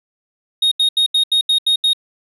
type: tone bursts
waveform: triangle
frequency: 3729 Hz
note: A#7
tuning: in tune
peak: -10 dBFS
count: 8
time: 0.62-1.933 s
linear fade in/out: 5 ms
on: 95 ms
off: 79 ms
effects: resampled to 32000 Hz